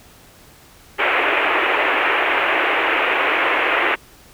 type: band-pass noise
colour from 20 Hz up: white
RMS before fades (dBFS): -18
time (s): 0.98-3.96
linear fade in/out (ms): 20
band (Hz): 310 to 2700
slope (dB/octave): 48
effects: pink hiss -47 dBFS RMS until 4.33 s